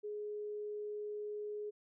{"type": "tone", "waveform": "sine", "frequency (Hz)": 418.5, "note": "G#4", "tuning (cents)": 13, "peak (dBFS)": -39, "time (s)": [0.03, 1.71], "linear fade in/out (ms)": 20, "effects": []}